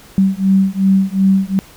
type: beating tone pair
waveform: sine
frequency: 191.4 / 194.1 Hz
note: G3 / G3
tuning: -41 / -17 cents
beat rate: 2.7 Hz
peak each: -13 dBFS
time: 0.18-1.59 s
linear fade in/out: 0 ms
effects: pink hiss -42 dBFS RMS until 1.76 s